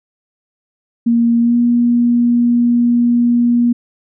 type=tone with pitch glide; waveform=sine; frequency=234 to 239.2 Hz; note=A#3 to A#3; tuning=+7 to +45 cents; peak=-9 dBFS; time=1.06-3.73 s; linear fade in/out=10 ms; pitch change=+38 cents; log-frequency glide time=1.4-1.56 s; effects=none